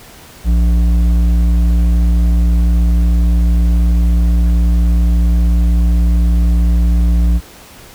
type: tone with hard clipping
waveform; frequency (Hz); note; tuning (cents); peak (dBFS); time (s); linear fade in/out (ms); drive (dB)
sine; 58.27; A#1; 0; -10; 0.44-7.41; 50; 8
effects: pink hiss -38 dBFS RMS until 7.94 s